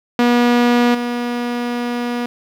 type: tone with level steps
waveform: sawtooth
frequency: 241.3 Hz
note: B3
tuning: 40 cents flat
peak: -7 / -15 dBFS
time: 0.19-2.26 s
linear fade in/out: 2 ms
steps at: 0.94 s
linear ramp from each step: 10 ms
effects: low-pass 4000 Hz 12 dB/octave + 7-bit